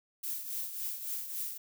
violet noise with tremolo, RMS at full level -35 dBFS, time 0.23-1.58 s, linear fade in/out 10 ms, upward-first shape triangle, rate 3.6 Hz, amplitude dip 65%, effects none

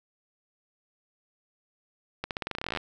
accelerating click train, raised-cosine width 0.3 ms, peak -15 dBFS, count 18, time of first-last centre 2.24-2.773 s, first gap 68 ms, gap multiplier 0.89, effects none

